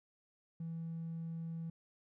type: tone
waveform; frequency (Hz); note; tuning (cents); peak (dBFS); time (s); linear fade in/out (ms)
triangle; 164.81; E3; 0; -36; 0.6-1.7; 5
effects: tanh soft clip ceiling -36 dBFS